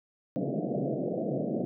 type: band-pass noise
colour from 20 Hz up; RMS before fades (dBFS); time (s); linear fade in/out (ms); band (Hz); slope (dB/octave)
pink; -31; 0.36-1.65; 0; 130 to 690; 96
effects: none